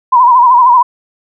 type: tone with vibrato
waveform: sine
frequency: 987.8 Hz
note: B5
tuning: in tune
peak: -3 dBFS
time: 0.12-0.83 s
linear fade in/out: 10 ms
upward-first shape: sine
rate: 13 Hz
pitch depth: 83 cents each way
effects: none